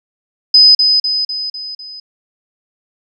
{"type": "tone with echo", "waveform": "sine", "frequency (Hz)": 5020, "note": "D#8", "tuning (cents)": 15, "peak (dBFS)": -3, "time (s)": [0.54, 0.75], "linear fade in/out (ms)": 5, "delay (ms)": 250, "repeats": 5, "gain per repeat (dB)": -5, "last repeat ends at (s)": 2, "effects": []}